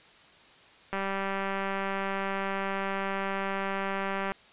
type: click train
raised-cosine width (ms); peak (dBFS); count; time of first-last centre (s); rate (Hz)
0.5; -17; 662; 0.93-4.32; 195
effects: white hiss -55 dBFS RMS until 4.52 s + resampled to 8000 Hz